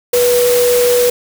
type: tone in noise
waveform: sine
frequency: 488.1 Hz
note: B4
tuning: 20 cents flat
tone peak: -9 dBFS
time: 0.13-1.1 s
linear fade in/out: 5 ms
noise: white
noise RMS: -19 dBFS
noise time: 0.13-1.1 s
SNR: +7 dB
effects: none